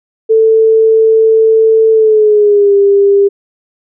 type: tone with pitch glide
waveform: sine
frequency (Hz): 443.8 to 400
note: A4 to G4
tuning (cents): +15 to +35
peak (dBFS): -4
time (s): 0.29-3.29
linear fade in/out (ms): 20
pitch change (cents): -180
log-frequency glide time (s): 1.92-2.74
effects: none